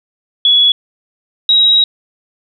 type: tone pair in turn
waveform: sine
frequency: 3381 / 3829 Hz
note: G#7 / A#7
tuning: +30 / +46 cents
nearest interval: major second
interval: 216 cents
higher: second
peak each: -6 dBFS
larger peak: neither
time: 0.45-0.72 / 1.49-1.84 s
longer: second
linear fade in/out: 2 ms
effects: none